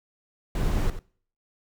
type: noise with echo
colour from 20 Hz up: brown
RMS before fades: -24 dBFS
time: 0.55-0.9 s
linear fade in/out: 2 ms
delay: 91 ms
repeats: 1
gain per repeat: -12 dB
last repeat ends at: 0.991 s
effects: noise-tail reverb RT60 0.5 s tail -22 dB re dry